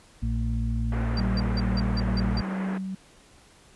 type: harmonic tone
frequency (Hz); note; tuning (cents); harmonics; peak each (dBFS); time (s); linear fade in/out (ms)
57.2; A#1; -32; 1 / 2 / 4; -26 / -29 / -32; 0.22-2.42; 10
type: band-pass noise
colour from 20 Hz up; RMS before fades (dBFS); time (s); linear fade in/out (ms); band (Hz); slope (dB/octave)
pink; -37; 0.92-2.78; 2; 230 to 2000; 24
type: tone bursts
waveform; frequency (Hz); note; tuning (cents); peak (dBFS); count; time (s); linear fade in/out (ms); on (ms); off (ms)
sine; 4699; D8; 0; -31; 7; 1.17-2.4; 2; 30; 170
type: tone with tremolo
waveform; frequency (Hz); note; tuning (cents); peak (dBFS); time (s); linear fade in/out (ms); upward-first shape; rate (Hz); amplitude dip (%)
sine; 190; F#3; +46; -26; 1.18-2.95; 5; sine; 2.2; 35
effects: pink hiss -55 dBFS RMS until 3.75 s + resampled to 24000 Hz